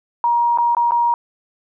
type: tone with dropouts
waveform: sine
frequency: 947 Hz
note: A#5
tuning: 27 cents sharp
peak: -13 dBFS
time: 0.24-1.14 s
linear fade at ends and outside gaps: 1 ms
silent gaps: 0.575-0.585 / 0.749-0.768 / 0.909-0.919 s
effects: none